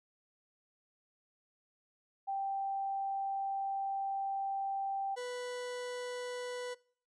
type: tone pair in turn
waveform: sine / 40% pulse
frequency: 784 / 493.9 Hz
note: G5 / B4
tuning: 0 / 0 cents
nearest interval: minor sixth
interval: 800 cents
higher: first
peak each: -33 / -37 dBFS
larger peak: first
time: 2.27-5.16 / 5.16-6.75 s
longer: first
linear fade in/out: 20 ms
effects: noise-tail reverb RT60 0.5 s tail -23 dB re dry + resampled to 22050 Hz